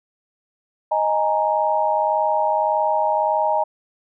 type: chord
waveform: sine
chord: D# suspended fourth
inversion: none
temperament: equal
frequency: 622.3 / 830.6 / 932.3 Hz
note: D#5 / G#5 / A#5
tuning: 0 / 0 / 0 cents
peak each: -21 dBFS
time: 0.91-3.64 s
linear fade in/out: 10 ms
effects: none